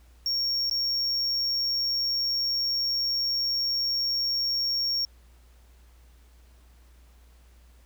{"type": "tone with dropouts", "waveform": "triangle", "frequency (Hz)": 5530, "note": "F8", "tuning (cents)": -18, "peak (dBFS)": -23, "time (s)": [0.26, 5.05], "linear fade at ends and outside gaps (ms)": 1, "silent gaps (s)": [0.698, 0.711], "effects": ["added 60 Hz sine -52 dBFS peak until 7.85 s", "pink hiss -63 dBFS RMS until 7.85 s"]}